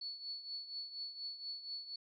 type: tone with tremolo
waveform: sine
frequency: 4427 Hz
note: C#8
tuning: 3 cents flat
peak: -39 dBFS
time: 0.01-1.96 s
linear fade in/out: 5 ms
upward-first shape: triangle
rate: 4.2 Hz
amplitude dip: 75%
effects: none